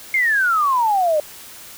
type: exponential sweep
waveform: sine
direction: down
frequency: 2167 to 587.3 Hz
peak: -14 dBFS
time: 0.14-1.2 s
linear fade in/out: 2 ms
effects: white hiss -39 dBFS RMS until 1.77 s